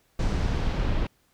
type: noise with low-pass filter sweep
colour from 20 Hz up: brown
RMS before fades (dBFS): -25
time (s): 0.19-1.07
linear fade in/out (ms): 5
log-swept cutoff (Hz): 6500 to 3400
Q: 1.1
effects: pink hiss -66 dBFS RMS until 1.33 s